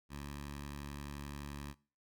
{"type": "tone with notch filter", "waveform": "10% pulse", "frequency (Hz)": 71.5, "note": "D2", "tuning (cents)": -46, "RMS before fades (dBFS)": -45, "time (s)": [0.09, 1.75], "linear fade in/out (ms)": 50, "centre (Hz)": 450, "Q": 1.1, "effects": ["noise-tail reverb RT60 0.4 s tail -22 dB re dry"]}